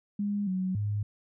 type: tone with pitch steps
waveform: sine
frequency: 204.1 / 186.3 / 103.7 Hz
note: G#3 / F#3 / G#2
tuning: -30 / +12 / -2 cents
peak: -27 dBFS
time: 0.19-1.03 s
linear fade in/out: 5 ms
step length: 280 ms
effects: none